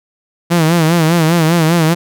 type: tone with vibrato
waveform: sawtooth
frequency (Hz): 164.81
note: E3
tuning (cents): 0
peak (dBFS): -5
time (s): 0.5-1.95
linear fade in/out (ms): 20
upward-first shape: sine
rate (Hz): 5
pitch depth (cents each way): 97
effects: none